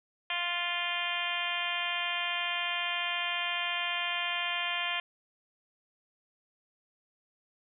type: harmonic tone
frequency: 349.2 Hz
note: F4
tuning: in tune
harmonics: 2 / 3 / 4 / 5 / 6 / 7 / 8 / 9 / 10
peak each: -40 / -39 / -43 / -38 / -39 / -36 / -39 / -36 / -46 dBFS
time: 0.3-5 s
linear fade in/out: 2 ms
effects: none